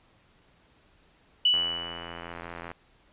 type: tone with exponential decay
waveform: sine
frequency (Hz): 2960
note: F#7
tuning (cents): 0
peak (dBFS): -17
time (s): 1.45-2.33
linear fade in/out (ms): 5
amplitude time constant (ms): 190
type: click train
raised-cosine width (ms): 0.5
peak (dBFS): -23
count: 101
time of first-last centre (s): 1.54-2.715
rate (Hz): 85.1
effects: pink hiss -62 dBFS RMS until 3.12 s + resampled to 8000 Hz